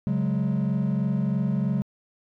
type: chord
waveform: triangle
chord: C# suspended fourth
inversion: none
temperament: just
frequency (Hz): 138.59 / 184.79 / 207.9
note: C#3 / F#3 / G#3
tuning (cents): 0 / -2 / +2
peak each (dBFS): -24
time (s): 0.07-1.82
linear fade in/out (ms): 0
effects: tanh soft clip ceiling -13 dBFS